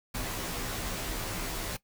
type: noise with comb filter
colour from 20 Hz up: pink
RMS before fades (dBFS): -35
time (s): 0.14-1.77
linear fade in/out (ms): 10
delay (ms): 14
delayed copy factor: -0.95
effects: noise-tail reverb RT60 0.1 s tail -17 dB re dry